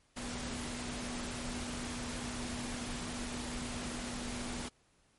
sine tone in noise, 243.1 Hz, B3, 27 cents flat, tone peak -42 dBFS, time 0.16-4.69 s, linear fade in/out 10 ms, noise pink, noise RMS -41 dBFS, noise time 0.16-4.69 s, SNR -4 dB, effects pink hiss -70 dBFS RMS until 5.18 s + MP3 48 kbps

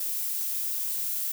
violet noise, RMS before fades -30 dBFS, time 0-1.32 s, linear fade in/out 5 ms, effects none

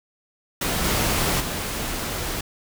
pink noise with level steps, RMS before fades -24 / -22 / -28 dBFS, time 0.61-2.41 s, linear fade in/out 5 ms, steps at 0.84 / 1.4 s, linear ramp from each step 5 ms, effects none

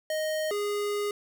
square tone pair in turn, 622.3 / 411.9 Hz, D#5 / G#4, 0 / -14 cents, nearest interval perfect fifth, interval 714 cents, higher first, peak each -28 dBFS, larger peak neither, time 0.1-0.51 / 0.51-1.11 s, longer second, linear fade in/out 2 ms, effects none

